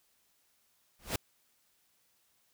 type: noise with exponential growth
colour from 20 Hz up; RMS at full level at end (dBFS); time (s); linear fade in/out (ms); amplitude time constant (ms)
pink; -27; 0.99-1.16; 5; 36
effects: white hiss -72 dBFS RMS until 2.53 s